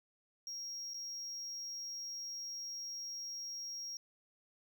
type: tone with dropouts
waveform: triangle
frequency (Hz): 5600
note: F8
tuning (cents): +4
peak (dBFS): -40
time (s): 0.47-3.97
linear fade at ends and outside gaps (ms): 1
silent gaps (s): 0.936-0.943
effects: none